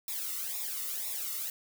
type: noise with flanger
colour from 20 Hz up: blue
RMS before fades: -36 dBFS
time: 0.08-1.5 s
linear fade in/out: 2 ms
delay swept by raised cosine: 0.65 to 1.26 ms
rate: 2 Hz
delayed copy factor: -1
effects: none